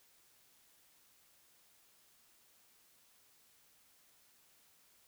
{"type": "silence", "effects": ["white hiss -68 dBFS RMS until 5.07 s"]}